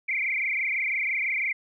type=tone with frequency modulation; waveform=sine; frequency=2217 Hz; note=C#7; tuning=in tune; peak=-24 dBFS; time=0.08-1.53 s; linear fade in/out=10 ms; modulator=26 Hz; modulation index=6.6; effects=none